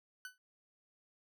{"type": "tone with exponential decay", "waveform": "40% pulse", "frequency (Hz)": 1500, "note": "F#6", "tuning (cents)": 23, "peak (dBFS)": -40, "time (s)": [0.25, 0.38], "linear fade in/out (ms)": 1, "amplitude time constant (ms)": 27, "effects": []}